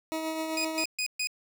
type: tone with tremolo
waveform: 20% pulse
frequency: 318.7 Hz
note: D#4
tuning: 42 cents sharp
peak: -24 dBFS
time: 0.12-0.84 s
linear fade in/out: 0 ms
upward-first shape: triangle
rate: 7.8 Hz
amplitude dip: 40%
type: tone bursts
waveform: 20% pulse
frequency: 2489 Hz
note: D#7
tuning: in tune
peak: -23 dBFS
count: 4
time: 0.57-1.272 s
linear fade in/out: 2 ms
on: 78 ms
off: 130 ms
effects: none